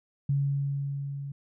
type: tone with level ramp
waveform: sine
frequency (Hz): 140.1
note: C#3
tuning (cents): +19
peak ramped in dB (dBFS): -22 to -34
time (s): 0.29-1.32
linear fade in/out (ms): 5
effects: none